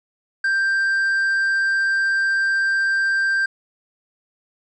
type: tone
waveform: triangle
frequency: 1577 Hz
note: G6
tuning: 10 cents sharp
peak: -15 dBFS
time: 0.44-3.46 s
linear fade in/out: 5 ms
effects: resampled to 22050 Hz